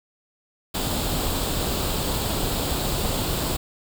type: noise with comb filter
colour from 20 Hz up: pink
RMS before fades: -25 dBFS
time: 0.74-3.57 s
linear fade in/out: 10 ms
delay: 0.25 ms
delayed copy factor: +0.55
effects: none